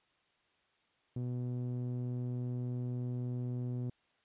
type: tone with low-pass filter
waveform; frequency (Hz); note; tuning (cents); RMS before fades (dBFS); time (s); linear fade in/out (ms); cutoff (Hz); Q
sawtooth; 123.47; B2; 0; -37; 1.16-3.9; 5; 300; 0.78
effects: white hiss -73 dBFS RMS until 4.24 s + resampled to 8000 Hz